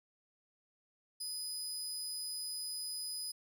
25% pulse tone, 4990 Hz, D#8, 4 cents sharp, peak -34 dBFS, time 1.2-3.32 s, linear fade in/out 10 ms, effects none

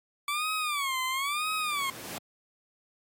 20% pulse tone with vibrato, 1143 Hz, D6, 47 cents flat, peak -23 dBFS, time 0.28-1.9 s, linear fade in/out 2 ms, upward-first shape sine, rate 1 Hz, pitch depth 180 cents each way
pink noise with exponential growth, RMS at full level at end -36 dBFS, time 0.75-2.18 s, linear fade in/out 0 ms, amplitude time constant 310 ms
effects high-pass 150 Hz 12 dB/octave + MP3 64 kbps

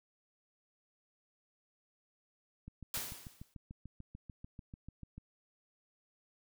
click train, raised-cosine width 5 ms, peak -35 dBFS, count 18, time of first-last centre 2.68-5.18 s, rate 6.8 Hz
white noise with exponential decay, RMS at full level -36 dBFS, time 2.94-3.54 s, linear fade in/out 1 ms, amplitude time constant 130 ms
effects none

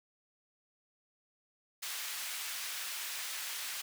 pink high-pass noise, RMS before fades -40 dBFS, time 1.82-3.82 s, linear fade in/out 10 ms, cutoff 1800 Hz, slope 12 dB/octave, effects none

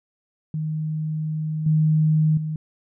sine tone with level steps, 155.56 Hz, D#3, in tune, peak -23 / -15 / -24 dBFS, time 0.54-2.56 s, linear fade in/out 2 ms, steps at 1.66 / 2.37 s, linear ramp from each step 5 ms, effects none

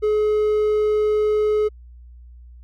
triangle tone, 424.6 Hz, G#4, 38 cents sharp, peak -14 dBFS, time 0.02-1.69 s, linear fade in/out 20 ms, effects added 60 Hz sine -40 dBFS peak until 2.63 s

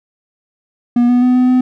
triangle tone with pitch steps, 240.9 / 245.8 / 250.3 / 251.8 / 253.3 Hz, B3 / B3 / B3 / B3 / B3, -43 / -8 / +23 / +34 / +44 cents, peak -6 dBFS, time 0.96-1.61 s, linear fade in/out 5 ms, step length 130 ms, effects none

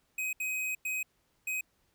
square tone bursts at uneven times, 2520 Hz, D#7, 21 cents sharp, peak -32 dBFS, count 4, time 0.18-0.33 / 0.4-0.75 / 0.85-1.03 / 1.47-1.61 s, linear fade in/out 5 ms, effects pink hiss -73 dBFS RMS until 1.94 s

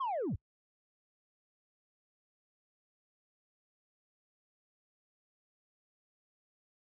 sine linear sweep, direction down, 1117 to 55.2 Hz, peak -30 dBFS, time 0-0.36 s, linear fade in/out 10 ms, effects noise-tail reverb RT60 0.1 s tail -26 dB re dry + tanh soft clip ceiling -30 dBFS

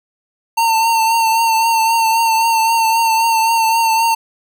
square tone with vibrato, 905 Hz, A5, 48 cents sharp, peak -12 dBFS, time 0.57-4.15 s, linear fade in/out 10 ms, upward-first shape triangle, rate 3.8 Hz, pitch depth 36 cents each way, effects none

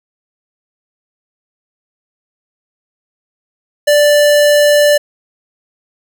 square tone, 587.3 Hz, D5, in tune, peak -7 dBFS, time 3.87-4.98 s, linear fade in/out 10 ms, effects none

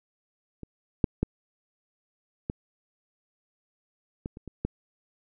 clicks, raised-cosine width 3 ms, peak -26 / -7 / -11 / -16 / -20 / -29 / -26 / -14 dBFS, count 8, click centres 0.633 / 1.042 / 1.23 / 2.499 / 4.259 / 4.371 / 4.477 / 4.65 s, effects none

